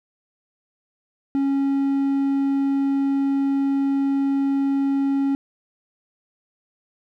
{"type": "tone", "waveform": "triangle", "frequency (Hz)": 275.5, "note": "C#4", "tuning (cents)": -11, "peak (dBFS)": -16, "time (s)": [1.35, 5.35], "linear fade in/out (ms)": 0, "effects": []}